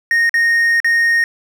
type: tone with dropouts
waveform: triangle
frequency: 1855 Hz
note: A#6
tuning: 9 cents flat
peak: -9 dBFS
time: 0.11-1.24 s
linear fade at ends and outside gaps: 1 ms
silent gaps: 0.294-0.341 / 0.802-0.845 s
effects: none